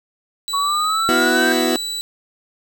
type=tone; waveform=35% pulse; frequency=3950 Hz; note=B7; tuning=in tune; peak=-21 dBFS; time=0.48-2.01 s; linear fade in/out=0 ms
type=exponential sweep; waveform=sine; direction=up; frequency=1108.7 to 1600 Hz; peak=-17 dBFS; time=0.53-1.53 s; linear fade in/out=10 ms
type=clicks; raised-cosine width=0.3 ms; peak=-26 dBFS; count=2; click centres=0.843 / 1.492 s
type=chord; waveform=30% pulse; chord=B suspended fourth; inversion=none; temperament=equal; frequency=246.9 / 329.6 / 370 Hz; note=B3 / E4 / F#4; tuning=0 / 0 / 0 cents; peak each=-18 dBFS; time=1.09-1.76 s; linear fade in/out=0 ms
effects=none